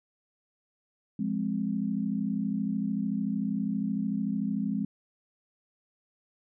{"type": "chord", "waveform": "sine", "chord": "F minor", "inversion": "none", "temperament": "equal", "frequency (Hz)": [174.61, 207.7, 261.6], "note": ["F3", "Ab3", "C4"], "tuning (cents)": [0, 0, 0], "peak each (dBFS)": [-34, -29, -33], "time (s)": [1.19, 4.85], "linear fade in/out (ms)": 5, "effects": []}